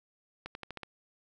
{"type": "accelerating click train", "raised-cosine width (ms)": 0.3, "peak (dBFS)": -24, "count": 6, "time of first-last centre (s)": [0.46, 0.833], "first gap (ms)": 91, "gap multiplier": 0.9, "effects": []}